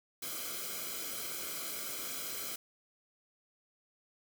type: noise with comb filter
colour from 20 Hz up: white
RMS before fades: -40 dBFS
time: 0.22-2.56 s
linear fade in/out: 5 ms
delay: 1.1 ms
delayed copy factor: -0.8
effects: none